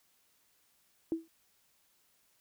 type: tone with exponential decay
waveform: sine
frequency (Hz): 326.8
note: E4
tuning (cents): -15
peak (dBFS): -26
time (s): 1.12-1.28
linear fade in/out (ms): 1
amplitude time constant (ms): 34
effects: white hiss -71 dBFS RMS until 2.4 s